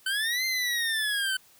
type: linear two-way sweep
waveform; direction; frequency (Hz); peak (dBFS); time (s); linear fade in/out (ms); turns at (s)
25% pulse; up then down; 1515 to 2093 to 1515; -22; 0.06-1.37; 5; 0.45
effects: white hiss -58 dBFS RMS until 1.59 s